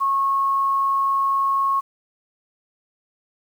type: tone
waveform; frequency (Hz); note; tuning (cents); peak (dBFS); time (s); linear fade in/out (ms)
sine; 1094; C#6; -23; -17; 0-1.81; 20
effects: 8-bit